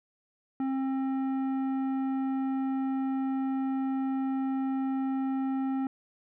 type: tone with tanh clipping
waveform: sine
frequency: 266.7 Hz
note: C4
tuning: 33 cents sharp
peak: -29 dBFS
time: 0.6-5.87 s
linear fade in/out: 2 ms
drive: 11 dB
effects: none